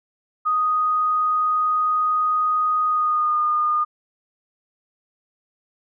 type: tone with pitch glide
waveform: sine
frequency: 1244.5 to 1219.6 Hz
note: D#6 to D#6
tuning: 0 to -35 cents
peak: -17 dBFS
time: 0.45-3.85 s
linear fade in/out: 20 ms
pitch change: -35 cents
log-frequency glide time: 2.86-3.38 s
effects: none